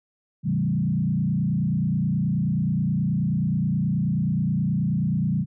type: tone with frequency modulation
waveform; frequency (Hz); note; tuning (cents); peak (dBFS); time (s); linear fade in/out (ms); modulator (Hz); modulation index
sine; 167.6; E3; +29; -20; 0.43-5.46; 50; 29.4; 1.5
effects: none